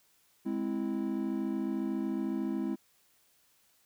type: chord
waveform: triangle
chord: Ab augmented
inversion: none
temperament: equal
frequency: 207.7 / 261.6 / 329.6 Hz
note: Ab3 / C4 / E4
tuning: 0 / 0 / 0 cents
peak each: -33 dBFS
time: 0.45-2.76 s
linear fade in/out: 20 ms
effects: white hiss -68 dBFS RMS until 3.85 s